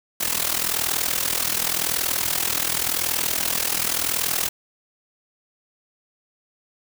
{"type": "noise with amplitude modulation", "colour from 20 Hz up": "white", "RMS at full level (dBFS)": -20, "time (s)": [0.2, 4.49], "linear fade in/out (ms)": 10, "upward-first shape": "sine", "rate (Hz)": 40.9, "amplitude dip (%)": 80, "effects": []}